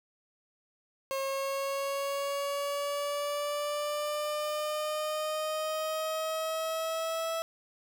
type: linear sweep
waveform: 30% pulse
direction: up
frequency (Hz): 539 to 657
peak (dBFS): -28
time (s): 1.11-7.42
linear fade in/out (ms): 0
effects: none